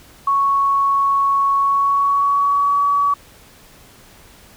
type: tone with pitch glide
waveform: sine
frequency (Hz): 1108.7 to 1136.6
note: C#6 to C#6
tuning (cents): 0 to +43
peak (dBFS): -13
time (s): 0.27-3.14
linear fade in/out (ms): 5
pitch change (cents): +43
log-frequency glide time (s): 1.57-2.83
effects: pink hiss -46 dBFS RMS until 4.56 s